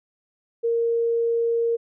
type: tone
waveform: sine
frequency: 464.4 Hz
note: A#4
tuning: 7 cents flat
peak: -19 dBFS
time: 0.63-1.77 s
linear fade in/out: 20 ms
effects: none